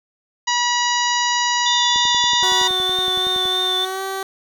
harmonic tone, 968 Hz, B5, 35 cents flat, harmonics 1 / 2 / 3 / 4 / 5 / 6 / 7, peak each -20 / -23 / -25 / -26 / -27 / -28 / -28 dBFS, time 0.47-2.68 s, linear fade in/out 10 ms
sine tone with vibrato, 3564 Hz, A7, 22 cents sharp, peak -18 dBFS, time 1.66-3.85 s, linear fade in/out 2 ms, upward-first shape triangle, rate 3.2 Hz, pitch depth 26 cents each way
click train, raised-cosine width 2 ms, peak -22 dBFS, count 17, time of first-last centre 1.96-3.455 s, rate 10.7 Hz
15% pulse tone with pitch glide, 370 to 385.7 Hz, F#4 to G4, 0 to -28 cents, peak -17 dBFS, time 2.43-4.23 s, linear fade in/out 2 ms, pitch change +72 cents, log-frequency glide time 3.78-4.02 s
effects none

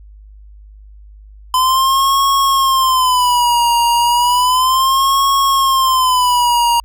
square tone with vibrato, 1017 Hz, C6, 50 cents flat, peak -11 dBFS, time 1.54-6.8 s, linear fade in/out 2 ms, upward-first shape sine, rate 0.33 Hz, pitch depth 130 cents each way, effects added 51 Hz sine -36 dBFS peak until 6.84 s

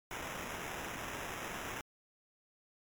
white noise with sample-and-hold, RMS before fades -42 dBFS, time 0.11-1.81 s, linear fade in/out 0 ms, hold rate 4410 Hz, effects MP3 96 kbps

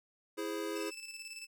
square chord, E augmented, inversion none, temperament equal, 329.6 / 415.3 / 523.3 Hz, E4 / G#4 / B#4, 0 / 0 / 0 cents, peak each -40 / -40 / -44 dBFS, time 0.37-0.91 s, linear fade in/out 20 ms
20% pulse tone with tremolo, 2637 Hz, E7, in tune, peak -38 dBFS, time 0.75-1.47 s, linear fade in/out 20 ms, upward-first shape square, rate 18 Hz, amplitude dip 50%
effects none

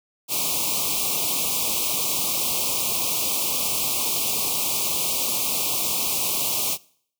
white band-stop noise, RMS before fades -24 dBFS, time 0.28-6.78 s, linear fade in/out 50 ms, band 1200 to 2300 Hz, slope 96 dB/octave, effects noise-tail reverb RT60 0.6 s tail -23 dB re dry + high-pass 100 Hz 12 dB/octave

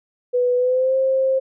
sine tone with pitch glide, 493.9 to 529.3 Hz, B4 to C5, 0 to +20 cents, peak -15 dBFS, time 0.33-1.4 s, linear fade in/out 20 ms, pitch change +120 cents, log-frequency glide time 0.56-0.96 s, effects none

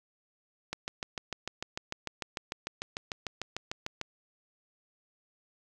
click train, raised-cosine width 0.2 ms, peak -17 dBFS, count 23, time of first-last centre 0.73-4.014 s, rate 6.7 Hz, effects 9-bit

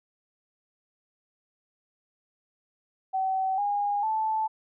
sine tone with pitch steps, 762 / 816.7 / 875.3 Hz, G5 / G#5 / A5, -49 / -29 / -9 cents, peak -24 dBFS, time 3.13-4.48 s, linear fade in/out 20 ms, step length 450 ms, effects none

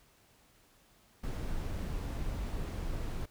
brown noise, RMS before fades -36 dBFS, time 1.23-3.26 s, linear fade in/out 10 ms, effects pink hiss -65 dBFS RMS until 3.3 s

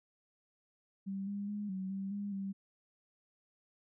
sine tone with pitch steps, 194.9 / 201.8 / 206.8 / 189.1 / 194.4 / 202.7 / 195.3 Hz, G3 / G#3 / G#3 / F#3 / G3 / G#3 / G3, -10 / -49 / -7 / +38 / -14 / -42 / -6 cents, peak -36 dBFS, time 1.06-2.53 s, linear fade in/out 20 ms, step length 210 ms, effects none

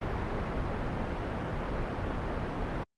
pink low-pass noise, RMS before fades -33 dBFS, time 0.01-2.84 s, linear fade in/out 10 ms, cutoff 1500 Hz, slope 12 dB/octave, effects Opus 32 kbps

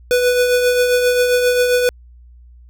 square tone with tremolo, 493.9 Hz, B4, in tune, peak -11 dBFS, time 0.11-1.89 s, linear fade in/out 0 ms, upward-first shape triangle, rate 7.5 Hz, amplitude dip 45%, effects added 60 Hz sine -40 dBFS peak until 2.69 s

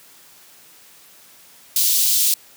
white high-pass noise, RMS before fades -17 dBFS, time 1.76-2.34 s, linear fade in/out 2 ms, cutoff 3400 Hz, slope 24 dB/octave, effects white hiss -48 dBFS RMS until 2.56 s + high-pass 100 Hz 12 dB/octave

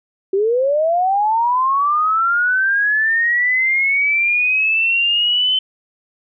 sine linear sweep, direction up, 376.1 to 3066 Hz, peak -13 dBFS, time 0.33-5.59 s, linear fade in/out 5 ms, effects none

